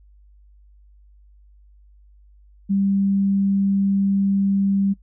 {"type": "tone", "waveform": "sine", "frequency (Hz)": 197, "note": "G3", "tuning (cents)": 9, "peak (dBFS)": -16, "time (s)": [2.69, 4.94], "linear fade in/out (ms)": 20, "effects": ["noise-tail reverb RT60 0.1 s tail -22 dB re dry", "added 50 Hz sine -48 dBFS peak until 5.02 s"]}